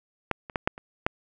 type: clicks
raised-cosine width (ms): 0.5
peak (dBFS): -9 / -24 / -11 / -6 / -26 / -7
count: 6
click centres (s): 0.313 / 0.498 / 0.558 / 0.675 / 0.779 / 1.065
effects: none